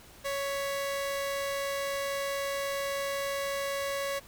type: tone pair together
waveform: sawtooth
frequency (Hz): 556.4 / 1975.5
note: C#5 / B6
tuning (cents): +6 / 0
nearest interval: octave + minor seventh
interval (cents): 2194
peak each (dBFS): -27 / -38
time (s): 0.24-4.2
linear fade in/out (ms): 20
effects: pink hiss -53 dBFS RMS until 4.27 s